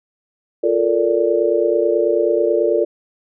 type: chord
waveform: sine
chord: Bb major seventh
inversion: second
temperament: just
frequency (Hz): 349.6 / 437 / 466.2 / 582.7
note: F4 / A4 / Bb4 / D5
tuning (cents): +2 / -12 / 0 / -14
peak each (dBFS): -19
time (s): 0.63-2.85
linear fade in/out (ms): 10
effects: none